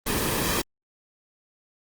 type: noise with comb filter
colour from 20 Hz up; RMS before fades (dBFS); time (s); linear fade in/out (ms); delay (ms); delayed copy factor
pink; -25; 0.06-0.62; 10; 1.4; -0.5
effects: Opus 24 kbps